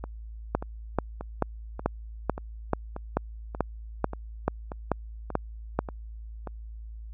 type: two click trains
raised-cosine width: 1 ms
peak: -9 / -21 dBFS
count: 13 / 12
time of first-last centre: 0.55-5.79 / 0.04-6.473 s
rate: 2.29 / 1.71 Hz
effects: added 55 Hz sine -38 dBFS peak until 7.13 s